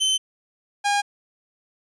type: tone pair in turn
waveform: sawtooth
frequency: 3071 / 813.4 Hz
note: G7 / G#5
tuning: -36 / -36 cents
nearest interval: octave + major seventh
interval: 2300 cents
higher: first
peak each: -15 dBFS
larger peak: neither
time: 0-0.18 / 0.84-1.02 s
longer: neither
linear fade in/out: 20 ms
effects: resampled to 22050 Hz